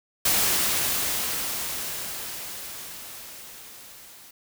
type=noise with level ramp; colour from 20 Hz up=white; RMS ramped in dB=-21 to -48 dBFS; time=0.25-4.31 s; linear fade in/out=5 ms; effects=none